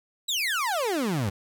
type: exponential sweep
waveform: 30% pulse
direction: down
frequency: 4014 to 91.6 Hz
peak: -22 dBFS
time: 0.28-1.3 s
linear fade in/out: 10 ms
effects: none